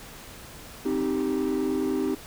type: chord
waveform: triangle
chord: C minor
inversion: none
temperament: equal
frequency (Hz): 261.6 / 311.1 / 392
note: C4 / Eb4 / G4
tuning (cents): 0 / 0 / 0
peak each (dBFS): -25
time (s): 0.85-2.15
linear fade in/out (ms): 10
effects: tanh soft clip ceiling -18 dBFS + pink hiss -44 dBFS RMS until 2.26 s